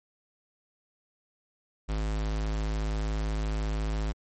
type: tone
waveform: square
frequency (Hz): 52.9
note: G#1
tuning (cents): +33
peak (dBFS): -28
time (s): 1.88-4.13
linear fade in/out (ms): 20
effects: MP3 32 kbps